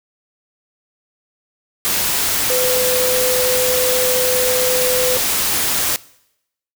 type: tone in noise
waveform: sine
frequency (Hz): 505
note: B4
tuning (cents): +39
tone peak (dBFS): -17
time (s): 2.5-5.17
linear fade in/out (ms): 0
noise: white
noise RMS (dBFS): -18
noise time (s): 1.85-5.96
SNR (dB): -2
effects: noise-tail reverb RT60 0.8 s tail -21 dB re dry